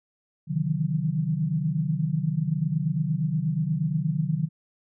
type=tone cluster; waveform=sine; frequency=133.5 / 154.4 / 162.7 / 183.1 Hz; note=C3 / D#3 / E3 / F#3; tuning=+35 / -13 / -22 / -18 cents; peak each=-31 / -25 / -31 / -30 dBFS; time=0.47-4.49 s; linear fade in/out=50 ms; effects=none